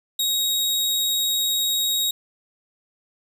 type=tone; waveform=sawtooth; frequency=3782 Hz; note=A#7; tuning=24 cents sharp; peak=-17 dBFS; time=0.19-2.11 s; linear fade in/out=5 ms; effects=none